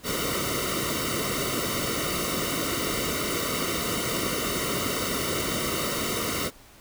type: noise with comb filter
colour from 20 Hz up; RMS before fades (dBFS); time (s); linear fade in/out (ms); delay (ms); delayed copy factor
pink; -28; 0.03-6.51; 50; 1.2; -0.95
effects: pink hiss -52 dBFS RMS until 6.8 s